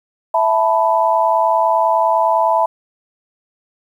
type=chord; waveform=sine; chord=E suspended fourth; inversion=none; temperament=just; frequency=659.3 / 879 / 988.9 Hz; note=E5 / A5 / B5; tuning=0 / -2 / +2 cents; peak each=-16 dBFS; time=0.34-2.66 s; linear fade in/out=5 ms; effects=8-bit